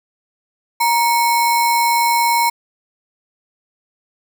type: tone with sample-and-hold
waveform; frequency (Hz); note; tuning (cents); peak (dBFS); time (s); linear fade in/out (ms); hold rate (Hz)
sine; 939; A#5; +12; -12; 0.8-2.5; 10; 3150
effects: none